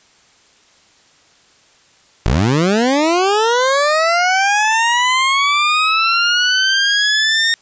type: linear sweep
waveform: 20% pulse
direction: up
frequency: 46.32 to 1844 Hz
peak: -7 dBFS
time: 2.26-7.54 s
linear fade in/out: 0 ms
effects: white hiss -51 dBFS RMS until 7.61 s + resampled to 16000 Hz